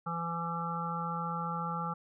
harmonic tone, 168.3 Hz, E3, 36 cents sharp, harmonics 1 / 3 / 5 / 7 / 8, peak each -37 / -45 / -39 / -38 / -39 dBFS, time 0.06-1.94 s, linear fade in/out 10 ms, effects none

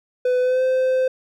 triangle tone with pitch glide, 501 to 516.9 Hz, B4 to C5, +25 to -21 cents, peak -14 dBFS, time 0.25-1.08 s, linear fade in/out 5 ms, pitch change +54 cents, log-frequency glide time 0.4-0.63 s, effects none

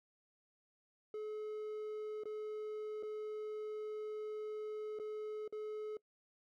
triangle tone with dropouts, 427.6 Hz, A4, 49 cents flat, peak -38 dBFS, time 1.14-5.97 s, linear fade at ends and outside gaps 2 ms, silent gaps 2.236-2.255 / 3.027-3.032 / 4.989-4.997 / 5.478-5.525 s, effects noise-tail reverb RT60 0.1 s tail -22 dB re dry

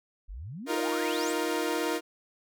sine exponential sweep, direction up, 39.32 to 9000 Hz, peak -37 dBFS, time 0.28-1.33 s, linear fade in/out 20 ms
sawtooth chord, Eb suspended second, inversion none, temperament equal with one note detuned, 311.1 / 349.2 / 469.7 Hz, Eb4 / F4 / Bb4, 0 / 0 / +13 cents, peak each -28 dBFS, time 0.66-2.01 s, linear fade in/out 50 ms
effects none

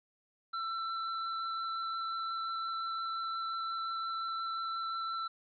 square tone with vibrato, 1339 Hz, E6, 27 cents sharp, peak -35 dBFS, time 0.53-5.28 s, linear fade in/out 10 ms, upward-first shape triangle, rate 5.7 Hz, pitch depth 9 cents each way, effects resampled to 11025 Hz + 12-bit

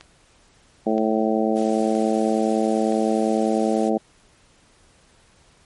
click train, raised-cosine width 0.2 ms, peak -23 dBFS, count 4, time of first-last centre 0.01-2.923 s, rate 1.03 Hz
harmonic tone, 110 Hz, A2, in tune, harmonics 2 / 3 / 4 / 5 / 6 / 7, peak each -22 / -24 / -25 / -26 / -27 / -27 dBFS, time 0.86-3.98 s, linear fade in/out 10 ms
white high-pass noise, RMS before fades -41 dBFS, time 1.55-3.9 s, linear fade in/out 20 ms, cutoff 520 Hz, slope 12 dB/octave
effects pink hiss -56 dBFS RMS until 5.65 s + MP3 48 kbps

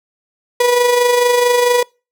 35% pulse tone with amplitude modulation, 487.9 Hz, B4, 21 cents flat, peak -7 dBFS, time 0.6-1.83 s, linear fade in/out 5 ms, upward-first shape sine, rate 24.5 Hz, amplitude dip 45%, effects noise-tail reverb RT60 0.3 s tail -26 dB re dry

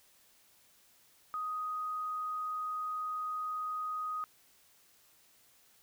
sine tone, 1249 Hz, D#6, 6 cents sharp, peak -34 dBFS, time 1.34-4.24 s, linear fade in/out 0 ms, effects white hiss -65 dBFS RMS until 5.82 s

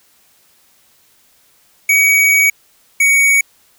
square tone pair in turn, 2259 / 2243 Hz, C#7 / C#7, +32 / +20 cents, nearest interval unison, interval 12 cents, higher first, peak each -9 dBFS, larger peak neither, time 1.89-2.5 / 3-3.41 s, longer first, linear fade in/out 5 ms, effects white hiss -53 dBFS RMS until 3.78 s

